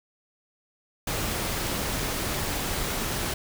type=noise; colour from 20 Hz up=pink; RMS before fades=-29 dBFS; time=1.07-3.34 s; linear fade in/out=5 ms; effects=none